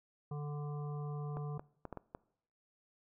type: harmonic tone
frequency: 146.83 Hz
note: D3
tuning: in tune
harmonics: 1 / 3 / 5 / 7 / 8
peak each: -38 / -48 / -52 / -55 / -56 dBFS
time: 0.31-1.58 s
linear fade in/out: 5 ms
type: clicks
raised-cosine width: 1 ms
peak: -29 dBFS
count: 6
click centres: 1.37 / 1.595 / 1.853 / 1.927 / 1.973 / 2.149 s
effects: noise-tail reverb RT60 0.7 s tail -22 dB re dry